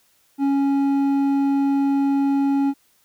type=tone with hard clipping; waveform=sine; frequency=277.2 Hz; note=C#4; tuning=in tune; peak=-18 dBFS; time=0.38-2.74 s; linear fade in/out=50 ms; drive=6 dB; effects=white hiss -61 dBFS RMS until 3.04 s